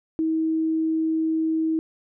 sine tone, 320 Hz, D#4, 49 cents sharp, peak -20 dBFS, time 0.19-1.79 s, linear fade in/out 0 ms, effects none

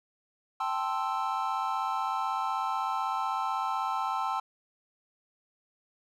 triangle chord, A minor seventh, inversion third, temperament equal, 784 / 880 / 1046.5 / 1318.5 Hz, G5 / A5 / C6 / E6, 0 / 0 / 0 / 0 cents, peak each -32 dBFS, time 0.6-4.4 s, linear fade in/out 5 ms, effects none

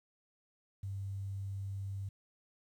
sine tone, 98 Hz, G2, in tune, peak -37 dBFS, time 0.83-2.09 s, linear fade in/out 5 ms, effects 11-bit

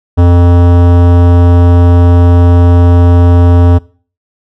sine tone with hard clipping, 87.31 Hz, F2, in tune, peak -4 dBFS, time 0.17-3.79 s, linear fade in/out 20 ms, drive 18 dB, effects noise-tail reverb RT60 0.4 s tail -21 dB re dry

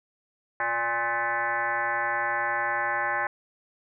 sine tone with frequency modulation, 1287 Hz, E6, 42 cents flat, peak -24 dBFS, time 0.6-3.27 s, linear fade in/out 2 ms, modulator 233 Hz, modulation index 2.8, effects none

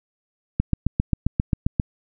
click train, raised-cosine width 5 ms, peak -6 dBFS, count 10, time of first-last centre 0.6-1.798 s, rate 7.51 Hz, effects none

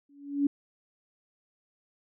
sine tone with exponential growth, 283.7 Hz, C#4, 40 cents sharp, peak -19 dBFS, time 0.09-0.47 s, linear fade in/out 5 ms, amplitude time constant 82 ms, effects none

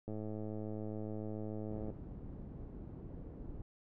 click train, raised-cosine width 2 ms, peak -30 dBFS, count 196, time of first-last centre 0.08-1.902 s, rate 107 Hz
pink low-pass noise, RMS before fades -47 dBFS, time 1.71-3.62 s, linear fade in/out 2 ms, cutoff 330 Hz, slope 12 dB/octave
effects none

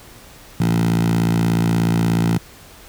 10% pulse tone with high-pass filter, 56.7 Hz, A#1, 47 cents flat, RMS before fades -17 dBFS, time 0.6-2.38 s, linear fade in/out 5 ms, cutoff 140 Hz, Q 7.1, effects pink hiss -43 dBFS RMS until 2.88 s

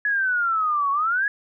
sine exponential two-way sweep, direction down then up, 1700 to 1100 to 1700 Hz, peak -19 dBFS, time 0.05-1.28 s, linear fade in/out 2 ms, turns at 0.91 s, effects none

